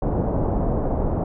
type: low-pass noise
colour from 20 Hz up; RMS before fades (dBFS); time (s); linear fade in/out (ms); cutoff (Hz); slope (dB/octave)
pink; -22; 0.02-1.24; 5; 800; 24
effects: none